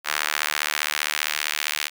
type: tone with high-pass filter sweep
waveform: sawtooth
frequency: 75.2 Hz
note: D2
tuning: 42 cents sharp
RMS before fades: -26 dBFS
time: 0.04-1.9 s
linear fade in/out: 50 ms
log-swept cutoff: 1500 to 2300 Hz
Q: 1.2
effects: none